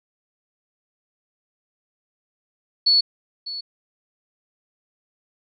sine tone with echo, 4416 Hz, C#8, 7 cents flat, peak -13 dBFS, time 2.86-3.01 s, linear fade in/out 10 ms, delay 600 ms, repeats 1, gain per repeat -15 dB, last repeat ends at 3.61 s, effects none

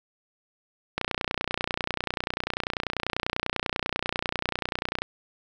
click train, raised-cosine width 0.3 ms, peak -10 dBFS, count 123, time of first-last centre 0.98-5.02 s, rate 30.2 Hz, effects none

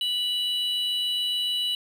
triangle tone pair together, 2949 / 3936 Hz, F#7 / B7, -6 / -7 cents, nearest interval perfect fourth, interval 499 cents, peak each -23 / -28 dBFS, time 0.01-1.75 s, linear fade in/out 2 ms, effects tanh soft clip ceiling -16 dBFS

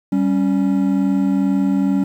triangle tone pair together, 194.89 / 277.2 Hz, G3 / C#4, -10 / 0 cents, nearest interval tritone, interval 610 cents, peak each -15 dBFS, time 0.12-2.04 s, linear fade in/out 5 ms, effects 8-bit

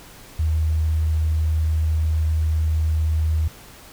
sine tone, 78.8 Hz, D#2, 23 cents sharp, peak -17 dBFS, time 0.39-3.48 s, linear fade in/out 5 ms, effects pink hiss -44 dBFS RMS until 3.92 s

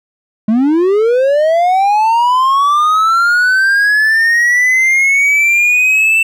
triangle linear sweep, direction up, 207.7 to 2675 Hz, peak -6 dBFS, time 0.48-6.23 s, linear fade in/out 5 ms, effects none

